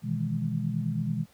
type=chord; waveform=sine; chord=E major seventh; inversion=second; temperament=equal; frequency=123.47 / 155.56 / 164.81 / 207.7 Hz; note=B2 / D#3 / E3 / G#3; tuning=0 / 0 / 0 / 0 cents; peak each=-32 dBFS; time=0.02-1.26 s; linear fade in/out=50 ms; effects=pink hiss -61 dBFS RMS until 1.33 s + high-pass 60 Hz 12 dB/octave